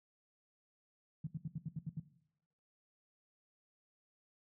sine tone bursts, 154.6 Hz, D#3, 11 cents flat, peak -36 dBFS, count 8, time 1.24-1.998 s, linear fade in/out 5 ms, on 30 ms, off 74 ms, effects noise-tail reverb RT60 0.8 s tail -17 dB re dry + high-pass 60 Hz 12 dB/octave

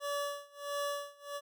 25% pulse tone with tremolo, 573 Hz, D5, 43 cents flat, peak -29 dBFS, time 0-1.41 s, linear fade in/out 50 ms, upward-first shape sine, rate 1.5 Hz, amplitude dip 95%, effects none

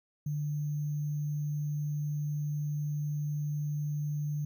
sine tone with sample-and-hold, 148 Hz, D3, 14 cents sharp, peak -30 dBFS, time 0.26-4.45 s, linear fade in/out 5 ms, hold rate 6300 Hz, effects none

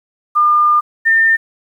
sine tone pair in turn, 1205 / 1805.5 Hz, D6 / A6, +44 / +44 cents, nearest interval perfect fifth, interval 700 cents, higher second, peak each -8 dBFS, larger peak neither, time 0.35-0.81 / 1.05-1.37 s, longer first, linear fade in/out 20 ms, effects 8-bit

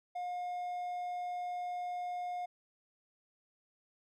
triangle tone, 715 Hz, F5, 41 cents sharp, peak -34 dBFS, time 0.15-2.46 s, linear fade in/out 10 ms, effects none

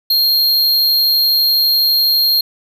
square tone, 4224 Hz, C8, 16 cents sharp, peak -11 dBFS, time 0.1-2.41 s, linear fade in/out 5 ms, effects none

